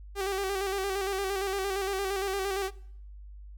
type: tone with vibrato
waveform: sawtooth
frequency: 389.6 Hz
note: G4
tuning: 11 cents flat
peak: -25 dBFS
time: 0.15-2.71 s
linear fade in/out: 50 ms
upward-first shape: square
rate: 8.7 Hz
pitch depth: 44 cents each way
effects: noise-tail reverb RT60 0.7 s tail -23 dB re dry + added 50 Hz sine -43 dBFS peak until 3.57 s